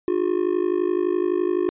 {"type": "tone with amplitude modulation", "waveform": "triangle", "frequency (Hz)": 358.6, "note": "F4", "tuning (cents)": 46, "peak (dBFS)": -13, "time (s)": [0.08, 1.69], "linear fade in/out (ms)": 0, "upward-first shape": "sine", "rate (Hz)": 51.8, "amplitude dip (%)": 95, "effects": ["resampled to 8000 Hz"]}